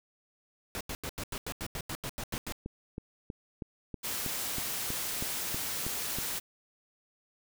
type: noise bursts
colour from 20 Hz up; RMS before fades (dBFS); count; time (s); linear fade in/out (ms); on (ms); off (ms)
pink; -37; 13; 0.75-2.523; 0; 57; 86
type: click train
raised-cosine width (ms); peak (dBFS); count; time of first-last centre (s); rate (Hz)
3; -24; 13; 2.34-6.186; 3.12
type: noise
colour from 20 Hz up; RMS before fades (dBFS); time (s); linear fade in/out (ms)
white; -35; 4.03-6.4; 20
effects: none